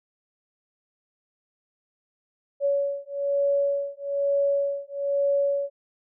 sine beating tone pair, 562 / 563.1 Hz, C#5 / C#5, +24 / +27 cents, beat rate 1.1 Hz, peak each -25 dBFS, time 2.6-5.7 s, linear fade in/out 50 ms, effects none

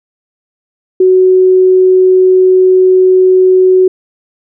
sine tone, 371.8 Hz, F#4, 8 cents sharp, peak -3 dBFS, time 1-3.88 s, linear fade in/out 5 ms, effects none

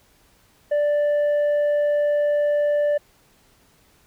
triangle tone with tanh clipping, 587.3 Hz, D5, in tune, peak -18 dBFS, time 0.71-2.98 s, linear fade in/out 10 ms, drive 8 dB, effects pink hiss -58 dBFS RMS until 4.06 s

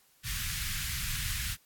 pink band-stop noise, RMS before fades -34 dBFS, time 0.23-1.57 s, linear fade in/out 50 ms, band 140 to 1600 Hz, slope 24 dB/octave, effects white hiss -65 dBFS RMS until 1.65 s + AAC 64 kbps

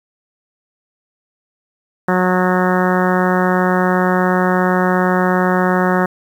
harmonic tone, 182.8 Hz, F#3, 21 cents flat, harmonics 1 / 2 / 3 / 4 / 5 / 6 / 7 / 8 / 9 / 10, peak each -16 / -19 / -21 / -22 / -23 / -24 / -24 / -25 / -26 / -26 dBFS, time 2.08-6.06 s, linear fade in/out 5 ms, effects 7-bit

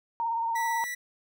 sine tone with vibrato, 920 Hz, A#5, 23 cents flat, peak -26 dBFS, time 0.2-0.84 s, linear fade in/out 0 ms, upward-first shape sine, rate 18 Hz, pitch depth 31 cents each way
45% pulse tone, 1956 Hz, B6, 17 cents flat, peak -32 dBFS, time 0.55-0.95 s, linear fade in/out 10 ms
effects none

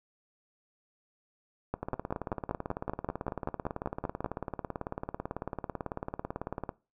two click trains, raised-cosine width 1 ms, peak -17 / -20 dBFS, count 14 / 89, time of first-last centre 1.74-4.245 / 1.83-6.692 s, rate 5.19 / 18.1 Hz, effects noise-tail reverb RT60 0.3 s tail -20 dB re dry

